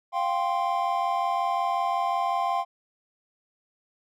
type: chord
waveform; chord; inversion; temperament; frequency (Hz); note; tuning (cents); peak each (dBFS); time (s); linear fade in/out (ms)
triangle; F suspended second; none; equal; 698.5 / 784 / 1046.5; F5 / G5 / C6; 0 / 0 / 0; -26; 0.12-2.65; 50
effects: none